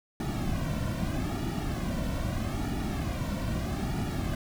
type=noise with flanger; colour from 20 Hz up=brown; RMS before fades=-31 dBFS; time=0.2-4.35 s; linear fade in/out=2 ms; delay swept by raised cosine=1.9 to 2.44 ms; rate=0.79 Hz; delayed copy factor=-0.8; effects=none